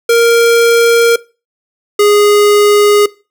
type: tone pair in turn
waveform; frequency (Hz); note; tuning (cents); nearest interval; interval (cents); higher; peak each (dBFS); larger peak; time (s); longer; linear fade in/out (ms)
square; 466.2 / 413.4; A#4 / G#4; 0 / -8; major second; 208; first; -6; neither; 0.09-1.16 / 1.99-3.06; neither; 5
effects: noise-tail reverb RT60 0.3 s tail -20 dB re dry